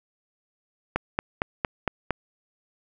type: click train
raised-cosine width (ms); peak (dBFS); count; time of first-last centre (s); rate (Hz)
0.5; -8; 6; 0.96-2.107; 4.36
effects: none